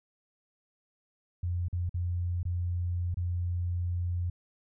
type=tone with dropouts; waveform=sine; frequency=88 Hz; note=F2; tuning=14 cents sharp; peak=-28 dBFS; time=1.43-4.3 s; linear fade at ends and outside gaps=5 ms; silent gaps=1.684-1.728 / 1.894-1.942 / 2.431-2.452 / 3.144-3.17 s; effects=none